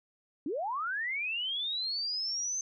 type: linear sweep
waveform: sine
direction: up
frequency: 256.1 to 6280 Hz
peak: -31 dBFS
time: 0.46-2.61 s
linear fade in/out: 2 ms
effects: none